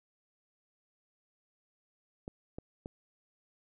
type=clicks; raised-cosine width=2 ms; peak=-27 dBFS; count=3; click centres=2.279 / 2.585 / 2.859 s; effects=none